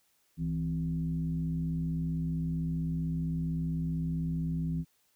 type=tone with frequency modulation; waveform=sine; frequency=162.8 Hz; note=E3; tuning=21 cents flat; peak=-29 dBFS; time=0.37-4.85 s; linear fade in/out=50 ms; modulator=95.6 Hz; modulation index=0.66; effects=white hiss -71 dBFS RMS until 5.15 s